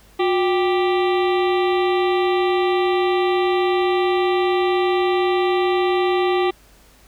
harmonic tone with a mistuned harmonic, 392 Hz, G4, in tune, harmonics 1 / 2 / 3 / 5 / 6 / 7 / 8 / 9 / 10, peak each -17 / -23 / -27 / -31 / -33 / -34 / -35 / -36 / -37 dBFS, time 0.19-6.51 s, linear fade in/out 10 ms, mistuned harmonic 1, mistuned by -140 cents, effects added 50 Hz sine -52 dBFS peak until 7.07 s + pink hiss -52 dBFS RMS until 7.07 s

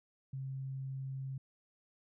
sine tone, 133.9 Hz, C3, 40 cents sharp, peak -38 dBFS, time 0.33-1.38 s, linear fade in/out 5 ms, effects none

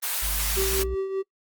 white high-pass noise, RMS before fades -27 dBFS, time 0.02-0.84 s, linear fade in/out 20 ms, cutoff 780 Hz, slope 12 dB/octave
triangle exponential sweep, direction up, 48.58 to 62.7 Hz, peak -26 dBFS, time 0.22-0.95 s, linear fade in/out 10 ms
triangle tone with tremolo, 385.8 Hz, G4, 28 cents flat, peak -21 dBFS, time 0.56-1.23 s, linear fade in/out 20 ms, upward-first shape triangle, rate 5.2 Hz, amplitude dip 60%
effects noise-tail reverb RT60 0.1 s tail -23 dB re dry + Opus 24 kbps

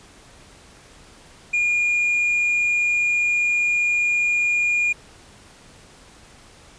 sine tone with hard clipping, 2425 Hz, D#7, 45 cents flat, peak -18 dBFS, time 1.53-4.93 s, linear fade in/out 10 ms, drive 2 dB, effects pink hiss -48 dBFS RMS until 6.78 s + resampled to 22050 Hz

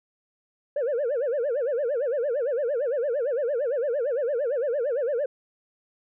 sine tone with vibrato, 523.3 Hz, C5, in tune, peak -21 dBFS, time 0.76-5.26 s, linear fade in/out 5 ms, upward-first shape sine, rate 8.8 Hz, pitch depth 240 cents each way, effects tanh soft clip ceiling -21 dBFS

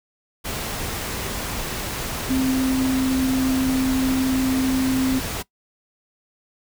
sine tone in noise, 261.6 Hz, C4, in tune, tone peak -18 dBFS, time 2.29-5.2 s, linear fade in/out 20 ms, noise pink, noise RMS -28 dBFS, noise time 0.44-5.43 s, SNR +7 dB, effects noise-tail reverb RT60 0.1 s tail -20 dB re dry

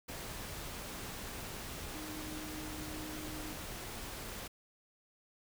sine tone in noise, 308.2 Hz, D#4, 16 cents flat, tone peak -45 dBFS, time 1.94-3.54 s, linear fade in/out 10 ms, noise pink, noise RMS -44 dBFS, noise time 0.08-4.48 s, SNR -4 dB, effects none

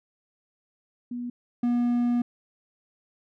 sine / triangle tone pair in turn, 242.9 / 241.1 Hz, B3 / B3, -29 / -41 cents, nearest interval unison, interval 12 cents, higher first, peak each -30 / -19 dBFS, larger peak second, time 1.11-1.3 / 1.63-2.22 s, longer second, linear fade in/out 5 ms, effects none

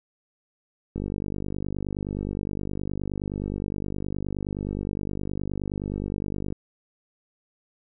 click train, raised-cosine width 3 ms, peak -17 dBFS, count 277, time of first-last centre 0.96-6.525 s, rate 49.6 Hz, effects none

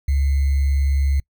sine tone with sample-and-hold, 69.3 Hz, C#2, in tune, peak -15 dBFS, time 0.08-1.2 s, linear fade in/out 5 ms, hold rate 2100 Hz, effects noise-tail reverb RT60 0.1 s tail -26 dB re dry

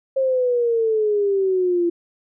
sine exponential sweep, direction down, 538 to 340 Hz, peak -16 dBFS, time 0.16-1.9 s, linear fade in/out 10 ms, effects none

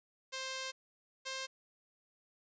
5% pulse tone pair in turn, 526 / 528.4 Hz, C5 / C5, +9 / +17 cents, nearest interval unison, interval 8 cents, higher second, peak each -27 dBFS, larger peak neither, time 0.32-0.72 / 1.25-1.47 s, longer first, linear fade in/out 20 ms, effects resampled to 16000 Hz

